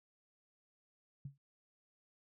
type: tone with exponential decay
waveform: sine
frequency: 139.1 Hz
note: C#3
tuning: 6 cents sharp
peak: -39 dBFS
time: 1.25-1.38 s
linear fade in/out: 5 ms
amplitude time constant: 27 ms
effects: none